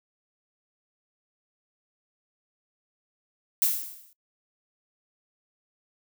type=noise with exponential decay; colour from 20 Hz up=violet; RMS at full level=-20 dBFS; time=3.62-4.13 s; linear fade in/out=1 ms; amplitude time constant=110 ms; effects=noise-tail reverb RT60 0.1 s tail -21 dB re dry